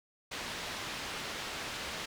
white low-pass noise, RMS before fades -40 dBFS, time 0.31-2.06 s, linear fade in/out 10 ms, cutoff 3800 Hz, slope 12 dB/octave, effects none

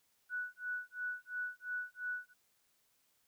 sine tone with tremolo, 1478 Hz, F#6, 2 cents flat, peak -35 dBFS, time 0.29-2.34 s, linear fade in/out 50 ms, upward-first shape sine, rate 2.9 Hz, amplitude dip 100%, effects white hiss -75 dBFS RMS until 3.27 s

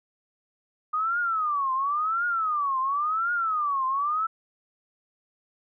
sine tone with vibrato, 1221 Hz, D#6, 33 cents flat, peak -23 dBFS, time 0.93-4.27 s, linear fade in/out 10 ms, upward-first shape triangle, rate 0.94 Hz, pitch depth 290 cents each way, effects none

